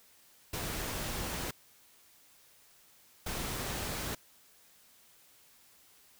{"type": "noise bursts at uneven times", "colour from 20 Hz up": "pink", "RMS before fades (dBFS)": -37, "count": 2, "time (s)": [[0.53, 1.51], [3.26, 4.15]], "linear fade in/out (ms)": 5, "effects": ["white hiss -62 dBFS RMS until 6.19 s"]}